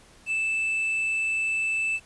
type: tone with quantisation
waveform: triangle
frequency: 2637 Hz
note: E7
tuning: in tune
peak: -22 dBFS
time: 0.26-2 s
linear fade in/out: 50 ms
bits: 8
effects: pink hiss -54 dBFS RMS until 2.05 s + resampled to 24000 Hz